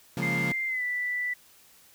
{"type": "chord", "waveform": "35% pulse", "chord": "Bb minor seventh", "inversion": "first", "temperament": "equal", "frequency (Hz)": [138.59, 174.61, 207.7, 233.1], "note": ["Db3", "F3", "Ab3", "Bb3"], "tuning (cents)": [0, 0, 0, 0], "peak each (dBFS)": [-31, -30, -36, -34], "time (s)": [0.17, 0.52], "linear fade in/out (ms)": 2}
{"type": "tone with pitch glide", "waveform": "sine", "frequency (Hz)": [2093, 1975.5], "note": ["C7", "B6"], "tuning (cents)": [0, 0], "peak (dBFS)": -27, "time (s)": [0.22, 1.34], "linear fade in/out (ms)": 10, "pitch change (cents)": -100, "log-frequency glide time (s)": [0.67, 0.83]}
{"effects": ["white hiss -57 dBFS RMS until 1.94 s"]}